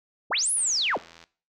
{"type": "linear two-way sweep", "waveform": "sine", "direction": "up then down", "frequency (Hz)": [62.4, 10870, 68.7], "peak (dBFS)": -22, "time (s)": [0.3, 0.98], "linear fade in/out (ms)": 20, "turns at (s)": 0.52}
{"type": "click train", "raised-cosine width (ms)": 0.2, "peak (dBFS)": -30, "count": 57, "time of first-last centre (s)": [0.57, 1.239], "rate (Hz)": 83.7}
{"effects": ["noise-tail reverb RT60 0.4 s tail -18 dB re dry"]}